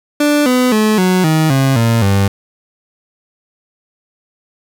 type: tone with pitch steps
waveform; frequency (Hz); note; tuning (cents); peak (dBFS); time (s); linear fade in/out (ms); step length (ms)
30% pulse; 294.1 / 251.6 / 215.3 / 184.2 / 157.6 / 134.85 / 115.37 / 98.71; D4 / B3 / A3 / F#3 / D#3 / C#3 / A#2 / G2; +3 / +32 / -37 / -7 / +23 / -47 / -17 / +13; -7; 0.2-2.28; 5; 260
effects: none